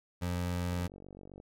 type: tone with vibrato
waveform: 25% pulse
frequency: 88.5 Hz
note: F2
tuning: 23 cents sharp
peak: -28 dBFS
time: 0.21-0.88 s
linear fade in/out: 20 ms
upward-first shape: sine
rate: 20 Hz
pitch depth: 10 cents each way
type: click train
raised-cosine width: 2 ms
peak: -36 dBFS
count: 33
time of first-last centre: 0.73-1.401 s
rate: 47.7 Hz
effects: none